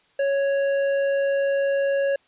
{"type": "tone with tanh clipping", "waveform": "triangle", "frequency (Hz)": 554.4, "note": "C#5", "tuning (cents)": 0, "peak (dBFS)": -21, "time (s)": [0.19, 2.16], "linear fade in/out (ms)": 5, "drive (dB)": 14, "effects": ["white hiss -61 dBFS RMS until 2.27 s", "resampled to 8000 Hz"]}